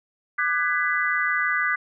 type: chord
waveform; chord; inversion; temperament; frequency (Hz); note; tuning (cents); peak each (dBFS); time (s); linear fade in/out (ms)
sine; G# half-diminished seventh; second; just; 1196.1 / 1495.1 / 1661.2 / 1993.5; D6 / F#6 / G#6 / B6; +31 / +18 / 0 / +16; -27 / -25 / -28 / -25; 0.38-1.76; 10
effects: none